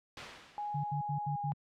white noise with exponential decay, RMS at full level -37 dBFS, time 0.17-1.09 s, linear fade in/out 2 ms, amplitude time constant 200 ms
sine tone with pitch glide, 830.6 to 819.2 Hz, G#5 to G#5, 0 to -24 cents, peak -35 dBFS, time 0.58-1.52 s, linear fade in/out 0 ms, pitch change -24 cents, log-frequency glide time 1.26-1.36 s
sine tone bursts, 146.4 Hz, D3, 5 cents flat, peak -33 dBFS, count 5, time 0.74-1.536 s, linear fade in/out 10 ms, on 100 ms, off 74 ms
effects low-pass 3000 Hz 12 dB/octave

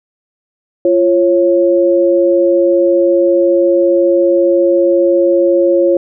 sine tone pair together, 345.3 / 547.4 Hz, F4 / C#5, -20 / -22 cents, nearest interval minor sixth, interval 798 cents, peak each -10 dBFS, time 0.85-5.97 s, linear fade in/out 2 ms, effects none

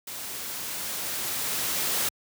white noise with level ramp, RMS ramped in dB -37 to -26 dBFS, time 0.07-2.09 s, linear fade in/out 5 ms, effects high-pass 80 Hz 12 dB/octave

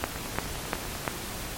two click trains, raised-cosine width 0.5 ms, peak -9 / -21 dBFS, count 4 / 10, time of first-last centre 0.04-1.078 / 0.16-1.051 s, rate 2.89 / 10.1 Hz, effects pink hiss -36 dBFS RMS until 1.57 s + MP3 64 kbps

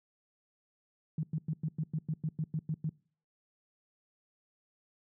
sine tone bursts, 155.56 Hz, D#3, in tune, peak -29 dBFS, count 12, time 1.18-2.892 s, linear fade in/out 2 ms, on 51 ms, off 100 ms, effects noise-tail reverb RT60 0.5 s tail -24 dB re dry + high-pass 100 Hz 12 dB/octave

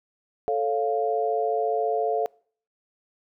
sine chord, A augmented, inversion none, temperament equal, 440 / 554.4 / 698.5 Hz, A4 / C#5 / E#5, 0 / 0 / 0 cents, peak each -25 / -30 / -25 dBFS, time 0.48-2.26 s, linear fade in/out 0 ms, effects noise-tail reverb RT60 0.5 s tail -25 dB re dry

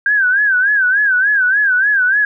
sine tone with vibrato, 1583 Hz, G6, 17 cents sharp, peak -10 dBFS, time 0.06-2.25 s, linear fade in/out 2 ms, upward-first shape sine, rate 3.4 Hz, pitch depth 130 cents each way, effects none

